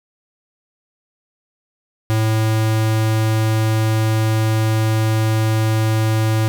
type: tone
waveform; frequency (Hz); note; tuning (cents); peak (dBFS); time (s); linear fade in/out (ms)
square; 110; A2; 0; -15; 2.1-6.48; 0
effects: none